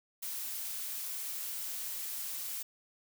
blue noise, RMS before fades -39 dBFS, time 0.22-2.63 s, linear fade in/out 10 ms, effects none

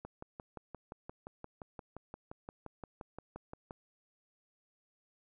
click train, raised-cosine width 1 ms, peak -30 dBFS, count 22, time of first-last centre 0.05-3.709 s, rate 5.74 Hz, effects none

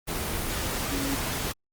sine tone in noise, 275.4 Hz, C#4, 11 cents flat, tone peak -30 dBFS, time 0.91-1.16 s, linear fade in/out 20 ms, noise pink, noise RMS -30 dBFS, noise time 0.07-1.53 s, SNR -3 dB, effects Opus 24 kbps

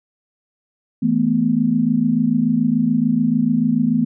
sine chord, E suspended fourth, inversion none, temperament equal with one note detuned, 163.49 / 220 / 246.9 Hz, E3 / A3 / B3, -14 / 0 / 0 cents, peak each -22 / -18 / -17 dBFS, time 1.02-4.05 s, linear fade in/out 10 ms, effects none

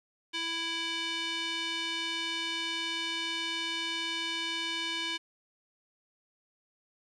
square tone with band-pass filter, 330.8 Hz, E4, 6 cents sharp, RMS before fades -34 dBFS, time 0.33-5.18 s, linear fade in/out 20 ms, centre 3100 Hz, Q 2.3, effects resampled to 24000 Hz + 10-bit

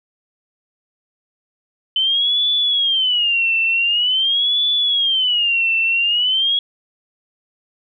sine tone with vibrato, 3045 Hz, F#7, 49 cents sharp, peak -14 dBFS, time 1.96-6.59 s, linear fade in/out 2 ms, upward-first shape sine, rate 0.46 Hz, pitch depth 220 cents each way, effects none

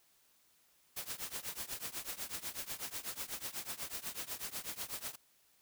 white noise with tremolo, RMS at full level -39 dBFS, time 0.96-5.16 s, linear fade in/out 10 ms, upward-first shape triangle, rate 8.1 Hz, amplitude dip 95%, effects white hiss -70 dBFS RMS until 5.61 s

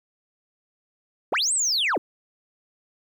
sine linear two-way sweep, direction up then down, 196 to 8520 to 196 Hz, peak -18 dBFS, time 1.32-1.98 s, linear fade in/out 5 ms, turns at 1.53 s, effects tanh soft clip ceiling -19 dBFS + 10-bit

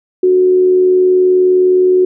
sine tone with amplitude modulation, 367.8 Hz, F#4, 10 cents flat, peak -5 dBFS, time 0.23-2.05 s, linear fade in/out 5 ms, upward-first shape sine, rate 79.4 Hz, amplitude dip 30%, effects none

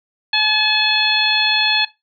harmonic tone, 857 Hz, A5, 46 cents flat, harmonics 1 / 2 / 3 / 4 / 5, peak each -24 / -19 / -20 / -19 / -19 dBFS, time 0.33-1.85 s, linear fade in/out 5 ms, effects noise-tail reverb RT60 0.2 s tail -17 dB re dry

